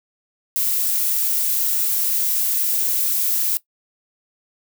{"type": "noise", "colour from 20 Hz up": "violet", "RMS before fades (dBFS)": -20, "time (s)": [0.56, 3.57], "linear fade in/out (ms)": 0, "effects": ["noise-tail reverb RT60 0.1 s tail -18 dB re dry"]}